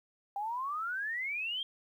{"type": "exponential sweep", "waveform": "sine", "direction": "up", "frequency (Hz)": [787, 3248], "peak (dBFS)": -33, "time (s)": [0.36, 1.63], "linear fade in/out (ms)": 2, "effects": ["11-bit"]}